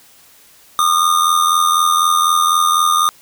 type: tone with amplitude modulation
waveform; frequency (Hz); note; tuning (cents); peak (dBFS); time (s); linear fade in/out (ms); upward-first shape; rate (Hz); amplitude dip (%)
square; 1217; D#6; -39; -9; 0.79-3.09; 0; sine; 84; 65
effects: white hiss -47 dBFS RMS until 3.21 s